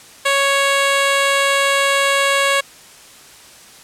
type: tone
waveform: 10% pulse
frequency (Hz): 554.4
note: C#5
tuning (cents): 0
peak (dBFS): -5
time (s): 0.25-2.61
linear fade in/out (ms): 10
effects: white hiss -42 dBFS RMS until 3.83 s + low-pass 10000 Hz 12 dB/octave